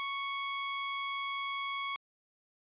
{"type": "tone", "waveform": "20% pulse", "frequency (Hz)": 1108.7, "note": "C#6", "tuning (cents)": 0, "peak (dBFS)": -29, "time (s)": [0, 1.96], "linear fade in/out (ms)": 0, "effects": ["resampled to 8000 Hz"]}